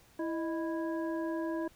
harmonic tone with a mistuned harmonic, 329.6 Hz, E4, in tune, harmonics 1 / 2 / 3 / 5, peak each -33 / -39 / -43 / -47 dBFS, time 0.19-1.68 s, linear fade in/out 5 ms, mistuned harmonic 2, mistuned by -98 cents, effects pink hiss -62 dBFS RMS until 1.75 s

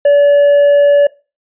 triangle tone, 574 Hz, D5, 40 cents flat, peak -3 dBFS, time 0.05-1.07 s, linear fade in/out 5 ms, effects noise-tail reverb RT60 0.3 s tail -21 dB re dry + resampled to 8000 Hz

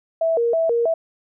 sine tone with vibrato, 554.4 Hz, C#5, in tune, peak -16 dBFS, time 0.21-0.94 s, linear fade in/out 5 ms, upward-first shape square, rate 3.1 Hz, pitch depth 290 cents each way, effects none

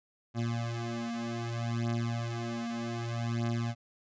25% pulse beating tone pair, 116.54 / 117.18 Hz, A#2 / A#2, 0 / +9 cents, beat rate 0.64 Hz, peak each -31 dBFS, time 0.34-3.75 s, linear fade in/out 50 ms, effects resampled to 16000 Hz

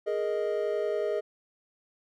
triangle chord, Ab suspended second, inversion none, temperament equal, 415.3 / 466.2 / 622.3 Hz, Ab4 / Bb4 / Eb5, 0 / 0 / 0 cents, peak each -28 / -31 / -29 dBFS, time 0.06-1.21 s, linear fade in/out 20 ms, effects none

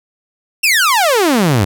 sawtooth exponential sweep, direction down, 2794 to 90.6 Hz, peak -6 dBFS, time 0.63-1.65 s, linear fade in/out 10 ms, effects none

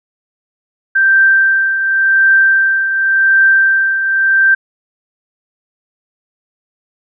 sine tone with tremolo, 1568 Hz, G6, in tune, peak -5 dBFS, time 0.95-4.55 s, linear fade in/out 10 ms, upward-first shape triangle, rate 0.9 Hz, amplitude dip 60%, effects none

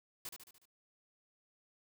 white noise with echo, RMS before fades -44 dBFS, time 0.25-0.29 s, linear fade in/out 2 ms, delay 73 ms, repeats 5, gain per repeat -5 dB, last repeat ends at 0.655 s, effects none

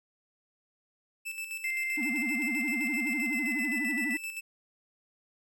45% pulse tone with tremolo, 2637 Hz, E7, in tune, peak -34 dBFS, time 1.25-4.41 s, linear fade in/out 20 ms, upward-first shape square, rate 7.7 Hz, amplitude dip 55%
sine tone with pitch glide, 2093 to 1982.4 Hz, C7 to B6, 0 to +6 cents, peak -30 dBFS, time 1.64-4.17 s, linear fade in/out 5 ms, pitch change -94 cents, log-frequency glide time 3.15-3.92 s
triangle tone with vibrato, 264.1 Hz, C4, 16 cents sharp, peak -30 dBFS, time 1.97-4.17 s, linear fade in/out 10 ms, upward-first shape sine, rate 12 Hz, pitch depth 270 cents each way
effects none

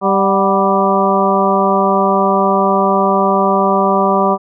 harmonic tone with a mistuned harmonic, 196 Hz, G3, in tune, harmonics 1 / 2 / 3 / 4 / 5 / 6, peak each -17 / -17 / -17 / -17 / -17 / -17 dBFS, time 0.01-4.38 s, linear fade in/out 50 ms, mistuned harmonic 4, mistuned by -64 cents, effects none

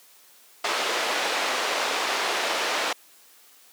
pink band-pass noise, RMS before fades -26 dBFS, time 0.64-2.93 s, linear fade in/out 5 ms, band 500 to 4900 Hz, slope 12 dB/octave, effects white hiss -54 dBFS RMS until 3.72 s + high-pass 300 Hz 12 dB/octave

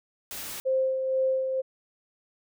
white noise, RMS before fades -37 dBFS, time 0.31-0.6 s, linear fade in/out 0 ms
sine tone with tremolo, 525 Hz, C5, 6 cents sharp, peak -21 dBFS, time 0.65-1.62 s, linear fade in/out 20 ms, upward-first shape sine, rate 2.1 Hz, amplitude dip 45%
effects none

